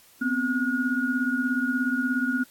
sine tone cluster, 246.2 / 263 / 1442 Hz, B3 / C4 / F#6, -5 / +9 / -45 cents, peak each -27 dBFS, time 0.21-2.44 s, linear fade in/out 10 ms, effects white hiss -55 dBFS RMS until 2.5 s + AAC 64 kbps

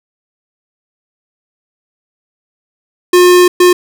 square tone bursts at uneven times, 358.2 Hz, F4, 44 cents sharp, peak -4 dBFS, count 2, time 3.13-3.48 / 3.6-3.73 s, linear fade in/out 5 ms, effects none

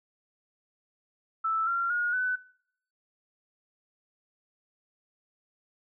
sine tone with pitch steps, 1318.5 / 1376.9 / 1437.8 / 1501.5 Hz, E6 / F6 / F6 / F#6, 0 / -25 / +50 / +25 cents, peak -25 dBFS, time 1.44-2.36 s, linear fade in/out 10 ms, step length 230 ms, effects noise-tail reverb RT60 0.7 s tail -24 dB re dry

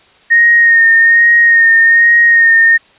sine tone with vibrato, 1851 Hz, A#6, 13 cents flat, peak -4 dBFS, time 0.3-2.78 s, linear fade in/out 20 ms, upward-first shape sine, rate 1.2 Hz, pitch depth 24 cents each way, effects white hiss -46 dBFS RMS until 2.98 s + resampled to 8000 Hz

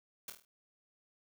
white noise with echo, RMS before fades -43 dBFS, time 0.28-0.3 s, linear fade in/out 2 ms, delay 25 ms, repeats 6, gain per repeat -5 dB, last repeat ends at 0.45 s, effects none

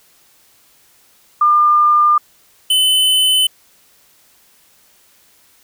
sine / square tone pair in turn, 1202 / 3029 Hz, D6 / F#7, +40 / +40 cents, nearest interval octave + major third, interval 1600 cents, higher second, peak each -8 / -11 dBFS, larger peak first, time 1.41-2.18 / 2.7-3.47 s, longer neither, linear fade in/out 5 ms, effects white hiss -52 dBFS RMS until 5.63 s

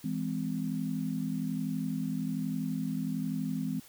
sine chord, E augmented, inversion none, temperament just, 164.81 / 206 / 257.5 Hz, E3 / G#3 / B#3, 0 / -14 / -28 cents, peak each -35 / -35 / -34 dBFS, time 0.04-3.8 s, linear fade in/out 5 ms, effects white hiss -55 dBFS RMS until 3.88 s

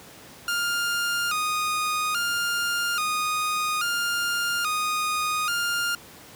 sawtooth tone with vibrato, 1318.5 Hz, E6, in tune, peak -20 dBFS, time 0.48-5.95 s, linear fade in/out 2 ms, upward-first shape square, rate 0.6 Hz, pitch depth 110 cents each way, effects pink hiss -46 dBFS RMS until 6.35 s + high-pass 100 Hz 12 dB/octave

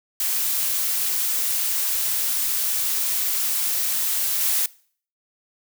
blue noise with level steps, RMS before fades -23 / -21 dBFS, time 0.2-4.66 s, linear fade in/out 2 ms, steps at 4.4 s, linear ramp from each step 20 ms, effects noise-tail reverb RT60 0.5 s tail -22 dB re dry

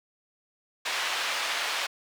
white band-pass noise, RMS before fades -30 dBFS, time 0.85-1.87 s, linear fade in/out 10 ms, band 780 to 3300 Hz, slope 12 dB/octave, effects none

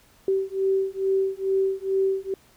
sine beating tone pair, 384.6 / 386.9 Hz, G4 / G4, -33 / -23 cents, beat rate 2.3 Hz, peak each -24 dBFS, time 0.28-2.34 s, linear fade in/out 2 ms, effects pink hiss -57 dBFS RMS until 2.56 s

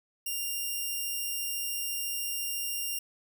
5% pulse tone, 2794 Hz, F7, in tune, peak -22 dBFS, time 0.26-2.99 s, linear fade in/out 5 ms, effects none

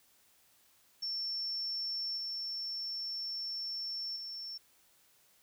sine tone with level steps, 5420 Hz, E8, 47 cents sharp, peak -34 / -36 / -40 dBFS, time 1.02-4.58 s, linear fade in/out 10 ms, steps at 2.17 / 4.16 s, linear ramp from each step 5 ms, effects white hiss -67 dBFS RMS until 5.42 s

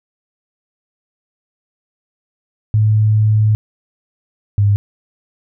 sine tone pair in turn, 107.6 / 101.77 Hz, A2 / G#2, -38 / -35 cents, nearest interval minor second, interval 97 cents, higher first, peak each -9 dBFS, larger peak neither, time 2.74-3.55 / 4.58-4.76 s, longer first, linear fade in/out 0 ms, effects none

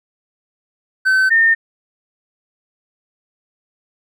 triangle / sine tone pair in turn, 1530 / 1819.5 Hz, G6 / A#6, -42 / -42 cents, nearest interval minor third, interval 300 cents, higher second, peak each -9 dBFS, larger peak neither, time 1.05-1.3 / 1.3-1.55 s, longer neither, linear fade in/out 20 ms, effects none

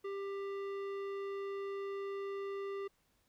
triangle tone with tanh clipping, 395.6 Hz, G4, 16 cents sharp, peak -40 dBFS, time 0.04-2.88 s, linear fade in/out 10 ms, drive 18 dB, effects pink hiss -75 dBFS RMS until 3.28 s

